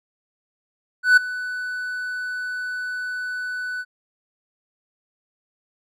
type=tone with ADSR envelope; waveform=triangle; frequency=1493 Hz; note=F#6; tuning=15 cents sharp; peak=-6 dBFS; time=1.03-3.85 s; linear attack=140 ms; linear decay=9 ms; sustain=-18 dB; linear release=47 ms; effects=none